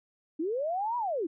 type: linear two-way sweep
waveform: sine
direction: up then down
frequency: 293.7 to 991 to 293.7 Hz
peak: -28 dBFS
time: 0.39-1.27 s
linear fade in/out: 10 ms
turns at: 0.97 s
effects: none